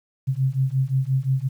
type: beating tone pair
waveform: sine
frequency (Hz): 130 / 135.7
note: C3 / C#3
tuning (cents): -11 / -36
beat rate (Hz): 5.7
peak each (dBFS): -22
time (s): 0.27-1.49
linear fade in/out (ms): 20
effects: 9-bit

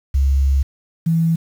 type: tone pair in turn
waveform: sine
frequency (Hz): 68.3 / 164.52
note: C#2 / E3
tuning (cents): -25 / -3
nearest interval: octave + minor third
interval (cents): 1522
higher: second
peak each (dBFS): -12 / -13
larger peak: first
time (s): 0.14-0.63 / 1.06-1.36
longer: first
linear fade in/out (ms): 10
effects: 7-bit

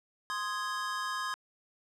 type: chord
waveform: square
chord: Ab major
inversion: first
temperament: equal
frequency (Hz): 1046.5 / 1244.5 / 1661.2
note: C6 / Eb6 / Ab6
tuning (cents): 0 / 0 / 0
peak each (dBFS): -37 / -39 / -38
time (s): 0.3-1.34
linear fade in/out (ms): 0
effects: low-pass 8000 Hz 12 dB/octave

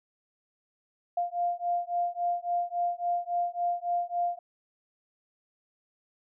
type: beating tone pair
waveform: sine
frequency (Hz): 698 / 701.6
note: F5 / F5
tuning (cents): -1 / +8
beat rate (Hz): 3.6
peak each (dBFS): -30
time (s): 1.17-4.39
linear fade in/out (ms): 5
effects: none

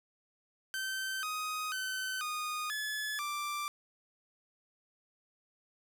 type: tone with pitch steps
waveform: sawtooth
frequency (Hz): 1546 / 1252 / 1525 / 1232 / 1715 / 1177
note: G6 / D#6 / G6 / D#6 / A6 / D6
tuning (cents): -24 / +10 / -48 / -17 / -45 / +3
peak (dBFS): -31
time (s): 0.74-3.68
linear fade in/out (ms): 0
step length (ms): 490
effects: none

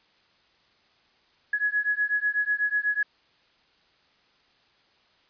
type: beating tone pair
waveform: sine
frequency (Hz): 1678 / 1686.1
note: G#6 / G#6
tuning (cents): +17 / +26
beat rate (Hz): 8.1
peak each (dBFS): -26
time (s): 1.53-3.03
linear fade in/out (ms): 5
effects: white hiss -63 dBFS RMS until 5.29 s + resampled to 11025 Hz

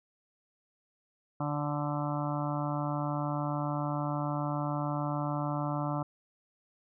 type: harmonic tone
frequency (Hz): 146.7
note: D3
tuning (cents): -2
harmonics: 1 / 2 / 4 / 5 / 6 / 7 / 8 / 9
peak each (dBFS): -33 / -36 / -39 / -40 / -41 / -41 / -42 / -43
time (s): 1.4-6.03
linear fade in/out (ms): 5
effects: none

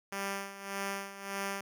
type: tone with tremolo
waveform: 5% pulse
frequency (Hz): 197.3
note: G3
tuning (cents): +11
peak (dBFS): -22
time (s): 0.12-1.61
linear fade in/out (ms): 5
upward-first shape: sine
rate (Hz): 1.7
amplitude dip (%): 75
effects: none

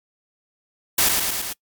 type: noise with echo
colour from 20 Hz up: white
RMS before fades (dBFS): -17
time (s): 0.98-1.09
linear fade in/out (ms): 5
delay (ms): 110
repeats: 4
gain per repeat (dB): -3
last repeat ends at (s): 1.53
effects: noise-tail reverb RT60 0.1 s tail -24 dB re dry + MP3 96 kbps

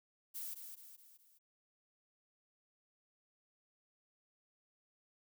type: noise with echo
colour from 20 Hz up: violet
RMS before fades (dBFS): -44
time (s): 0.34-0.55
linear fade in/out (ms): 20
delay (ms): 210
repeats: 4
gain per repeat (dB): -6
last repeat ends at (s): 1.39
effects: none

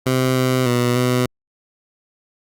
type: tone with pitch steps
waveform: 15% pulse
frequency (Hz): 129.3 / 128.6 / 122.2 / 125.1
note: C3 / C3 / B2 / B2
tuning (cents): -20 / -30 / -18 / +23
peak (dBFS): -9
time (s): 0.06-1.26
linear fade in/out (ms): 5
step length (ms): 300
effects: Opus 48 kbps

